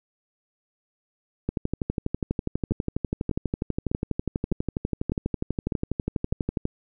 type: two click trains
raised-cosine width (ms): 3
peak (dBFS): -13 / -12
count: 7 / 64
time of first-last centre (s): 2.71-6.324 / 1.49-6.654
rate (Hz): 1.66 / 12.2
effects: none